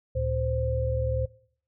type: tone cluster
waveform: sine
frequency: 71.4 / 112.5 / 521 Hz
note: D2 / A2 / C5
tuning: -48 / +39 / -7 cents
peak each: -29 dBFS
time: 0.15-1.26 s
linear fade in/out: 10 ms
effects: noise-tail reverb RT60 0.6 s tail -22 dB re dry